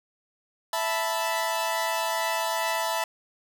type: chord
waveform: sawtooth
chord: E suspended fourth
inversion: none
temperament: equal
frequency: 659.3 / 880 / 987.8 Hz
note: E5 / A5 / B5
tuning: 0 / 0 / 0 cents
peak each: -26 dBFS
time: 0.73-3.04 s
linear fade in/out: 2 ms
effects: none